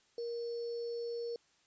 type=tone with sample-and-hold; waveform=sine; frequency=470 Hz; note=A#4; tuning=14 cents sharp; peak=-36 dBFS; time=0.18-1.36 s; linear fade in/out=2 ms; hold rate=4900 Hz; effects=white hiss -70 dBFS RMS until 1.66 s + resampled to 16000 Hz